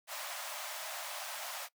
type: high-pass noise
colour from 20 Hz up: pink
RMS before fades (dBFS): -42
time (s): 0.07-1.69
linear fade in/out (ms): 50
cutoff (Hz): 570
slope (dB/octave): 96
effects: noise-tail reverb RT60 0.1 s tail -20 dB re dry